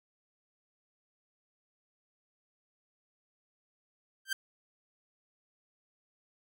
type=tone with exponential growth; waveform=sawtooth; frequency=1569 Hz; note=G6; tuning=1 cent sharp; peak=-23 dBFS; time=4.25-4.33 s; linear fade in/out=5 ms; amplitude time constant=16 ms; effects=none